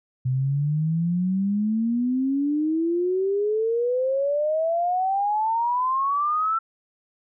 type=exponential sweep; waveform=sine; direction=up; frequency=126 to 1345 Hz; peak=-20 dBFS; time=0.25-6.59 s; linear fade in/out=10 ms; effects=none